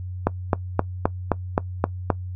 click train, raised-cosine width 1 ms, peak -3 dBFS, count 8, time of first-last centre 0.27-2.102 s, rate 3.82 Hz, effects noise-tail reverb RT60 0.1 s tail -20 dB re dry + added 91 Hz sine -29 dBFS peak until 2.35 s

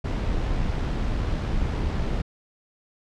brown noise with amplitude modulation, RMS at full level -24 dBFS, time 0.04-2.22 s, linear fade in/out 10 ms, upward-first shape sine, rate 73.2 Hz, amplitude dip 25%, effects low-pass 5000 Hz 12 dB/octave

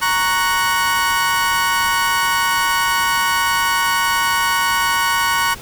30% pulse chord, F# major, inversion first, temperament equal, 932.3 / 1108.7 / 1480 Hz, A#5 / C#6 / F#6, 0 / 0 / 0 cents, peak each -17 dBFS, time 0.01-5.55 s, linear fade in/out 20 ms, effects pink hiss -36 dBFS RMS until 5.61 s

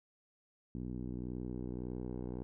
10% pulse tone with low-pass filter sweep, 61.74 Hz, B1, in tune, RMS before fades -41 dBFS, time 0.75-2.43 s, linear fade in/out 0 ms, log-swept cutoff 260 to 540 Hz, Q 1.4, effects none

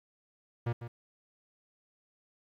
45% pulse tone with echo, 118 Hz, A#2, 22 cents sharp, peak -29 dBFS, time 0.66-0.73 s, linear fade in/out 10 ms, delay 150 ms, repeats 1, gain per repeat -10 dB, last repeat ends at 0.88 s, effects low-pass 2000 Hz 12 dB/octave + 11-bit

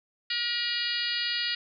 harmonic tone, 477.8 Hz, A#4, 43 cents sharp, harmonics 3 / 4 / 5 / 6 / 7 / 8 / 9 / 10, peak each -39 / -34 / -39 / -33 / -39 / -36 / -34 / -34 dBFS, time 0.3-1.55 s, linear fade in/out 5 ms, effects none

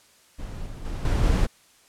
brown noise with level steps, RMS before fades -34 / -37 / -30 / -21 / -19 dBFS, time 0.38-1.47 s, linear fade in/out 20 ms, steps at 0.66 / 0.85 / 1.05 / 1.23 s, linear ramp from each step 2 ms, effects white hiss -57 dBFS RMS until 1.88 s + low-pass 10000 Hz 12 dB/octave

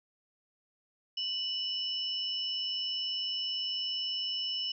sine tone pair together, 2960 / 5299 Hz, F#7 / E8, 0 / +8 cents, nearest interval minor seventh, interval 1008 cents, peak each -33 / -36 dBFS, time 1.17-4.72 s, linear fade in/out 5 ms, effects none

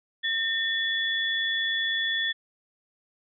sine tone pair together, 1815 / 3426 Hz, A#6 / A7, -47 / -47 cents, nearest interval major seventh, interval 1100 cents, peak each -27 dBFS, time 0.23-2.33 s, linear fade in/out 20 ms, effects none

